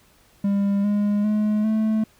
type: tone with pitch steps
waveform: triangle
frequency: 200 / 205.9 / 211.9 / 218.1 Hz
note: G3 / G#3 / G#3 / A3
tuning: +35 / -15 / +35 / -15 cents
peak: -16 dBFS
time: 0.44-2.04 s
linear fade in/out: 5 ms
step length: 400 ms
effects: pink hiss -57 dBFS RMS until 2.19 s